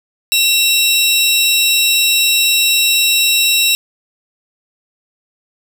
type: tone pair together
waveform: sawtooth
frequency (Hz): 2712 / 3846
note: E7 / B7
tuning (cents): +49 / -47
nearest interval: tritone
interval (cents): 604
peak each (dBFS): -10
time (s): 0.32-3.75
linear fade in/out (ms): 0
effects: none